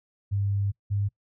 sine tone pair in turn, 100 / 100.93 Hz, G2 / G#2, +35 / -49 cents, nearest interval unison, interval 16 cents, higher second, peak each -23 dBFS, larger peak neither, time 0.31-0.72 / 0.9-1.09 s, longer first, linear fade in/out 20 ms, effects noise-tail reverb RT60 0.1 s tail -23 dB re dry

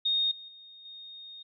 sine tone with level steps, 3703 Hz, A#7, 12 cents flat, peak -24 / -43 / -48 / -43 dBFS, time 0.05-1.43 s, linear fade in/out 10 ms, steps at 0.31 / 0.48 / 0.85 s, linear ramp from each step 5 ms, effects none

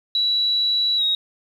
sine tone with pitch glide, 3924 to 3782 Hz, B7 to A#7, -12 to +24 cents, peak -17 dBFS, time 0.15-1.15 s, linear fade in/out 2 ms, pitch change -64 cents, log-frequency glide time 0.97-1.03 s, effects 8-bit

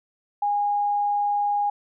sine tone, 820 Hz, G#5, 22 cents flat, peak -20 dBFS, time 0.42-1.7 s, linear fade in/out 5 ms, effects none

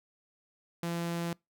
sawtooth tone, 170 Hz, F3, 46 cents flat, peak -28 dBFS, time 0.83-1.33 s, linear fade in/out 2 ms, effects noise-tail reverb RT60 0.2 s tail -25 dB re dry

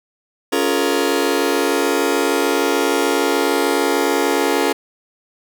sawtooth chord, Bb minor seventh, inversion first, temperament just, 279.7 / 349.6 / 419.5 / 466.2 Hz, Db4 / F4 / Ab4 / Bb4, +16 / +2 / +17 / 0 cents, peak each -17 dBFS, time 0.52-4.73 s, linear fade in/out 10 ms, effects none

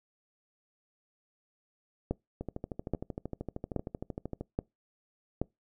two click trains, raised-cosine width 2 ms, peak -16 / -23 dBFS, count 5 / 27, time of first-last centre 2.11-5.416 / 2.41-4.41 s, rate 1.21 / 13 Hz, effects noise-tail reverb RT60 0.2 s tail -25 dB re dry

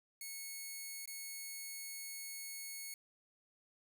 5% pulse tone with dropouts, 2200 Hz, C#7, 14 cents flat, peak -34 dBFS, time 0.21-2.94 s, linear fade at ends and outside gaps 2 ms, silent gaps 1.057-1.075 s, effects none

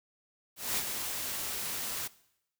white noise with ADSR envelope, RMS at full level -30 dBFS, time 0.56-2.08 s, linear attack 210 ms, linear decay 47 ms, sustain -6 dB, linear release 14 ms, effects noise-tail reverb RT60 0.8 s tail -20 dB re dry

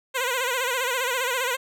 10% pulse tone with vibrato, 505 Hz, B4, 39 cents sharp, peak -15 dBFS, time 0.14-1.57 s, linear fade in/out 20 ms, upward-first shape sine, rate 15 Hz, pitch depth 100 cents each way, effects none

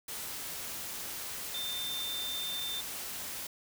sine tone in noise, 3584 Hz, A7, 31 cents sharp, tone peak -35 dBFS, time 1.54-2.81 s, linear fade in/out 5 ms, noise white, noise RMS -40 dBFS, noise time 0.08-3.47 s, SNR +2 dB, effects none

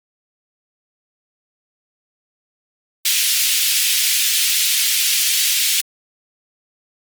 pink high-pass noise, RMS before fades -17 dBFS, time 3.05-5.81 s, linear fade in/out 5 ms, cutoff 2500 Hz, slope 24 dB/octave, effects Opus 24 kbps

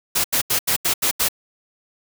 white noise bursts, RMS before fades -19 dBFS, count 7, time 0.15-1.287 s, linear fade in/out 10 ms, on 93 ms, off 81 ms, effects none

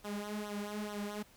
sawtooth tone with flanger, 207.7 Hz, G#3, in tune, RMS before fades -40 dBFS, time 0.04-1.23 s, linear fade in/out 10 ms, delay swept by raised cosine 0.41 to 4.41 ms, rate 2.3 Hz, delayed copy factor -0.8, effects pink hiss -62 dBFS RMS until 1.36 s

